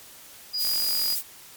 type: tone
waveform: sine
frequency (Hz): 4900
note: D#8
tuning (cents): -27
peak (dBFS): -25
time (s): 0.53-1.16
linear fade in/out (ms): 20
type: noise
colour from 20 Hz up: violet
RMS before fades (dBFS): -27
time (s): 0.57-1.23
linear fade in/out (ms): 50
type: click train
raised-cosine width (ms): 0.3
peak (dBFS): -23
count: 23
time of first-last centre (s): 0.65-1.124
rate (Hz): 46.4
effects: white hiss -47 dBFS RMS until 1.56 s + MP3 96 kbps